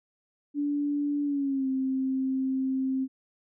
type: tone with pitch glide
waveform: sine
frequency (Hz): 289.5 to 263.9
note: D4 to C4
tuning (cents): -25 to +15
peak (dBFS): -25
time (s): 0.54-3.08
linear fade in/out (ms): 50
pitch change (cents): -160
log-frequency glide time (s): 1.24-1.68
effects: none